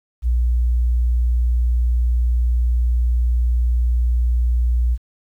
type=tone; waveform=sine; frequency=60 Hz; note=B1; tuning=49 cents flat; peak=-14 dBFS; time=0.22-4.98 s; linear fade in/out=50 ms; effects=9-bit